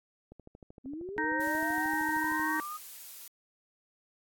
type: click train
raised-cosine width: 2 ms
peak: -36 dBFS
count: 28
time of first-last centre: 0.32-2.397 s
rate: 13 Hz
type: linear sweep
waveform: sine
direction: up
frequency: 250.2 to 1253 Hz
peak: -37 dBFS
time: 0.84-2.78 s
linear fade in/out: 20 ms
type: harmonic tone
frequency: 311.1 Hz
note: D#4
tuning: in tune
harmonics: 1 / 3 / 5 / 6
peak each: -34 / -34 / -34 / -34 dBFS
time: 1.18-2.6 s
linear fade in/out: 0 ms
type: noise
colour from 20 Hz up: blue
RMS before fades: -46 dBFS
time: 1.4-3.28 s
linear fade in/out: 5 ms
effects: AAC 64 kbps